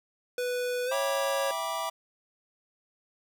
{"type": "tone with pitch glide", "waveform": "square", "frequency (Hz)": [493.9, 551.2], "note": ["B4", "C#5"], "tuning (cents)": [0, -10], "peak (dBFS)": -29, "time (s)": [0.38, 1.51], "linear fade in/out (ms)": 2, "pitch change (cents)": 190, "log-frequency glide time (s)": [0.86, 0.95]}
{"type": "chord", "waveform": "square", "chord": "E minor seventh", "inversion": "none", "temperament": "equal with one note detuned", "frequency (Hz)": [659.3, 784, 970.8, 1174.7], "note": ["E5", "G5", "B5", "D6"], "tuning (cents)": [0, 0, -30, 0], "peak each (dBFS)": [-36, -39, -36, -36], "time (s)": [0.91, 1.9], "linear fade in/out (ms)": 10}
{"effects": []}